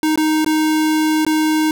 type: tone with dropouts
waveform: square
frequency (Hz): 311.1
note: D#4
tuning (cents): 0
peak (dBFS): -14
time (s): 0.03-1.71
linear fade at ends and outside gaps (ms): 1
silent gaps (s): 0.158-0.175 / 0.446-0.462 / 1.25-1.265
effects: none